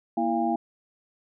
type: tone cluster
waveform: sine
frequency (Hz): 235.7 / 330.1 / 692 / 808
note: A#3 / E4 / F5 / G#5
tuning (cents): +19 / +2 / -16 / -48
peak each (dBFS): -28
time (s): 0.17-0.56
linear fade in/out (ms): 5
effects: none